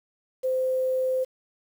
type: tone with quantisation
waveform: sine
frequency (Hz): 517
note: C5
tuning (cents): -21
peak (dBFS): -22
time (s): 0.43-1.25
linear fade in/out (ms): 20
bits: 8
effects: none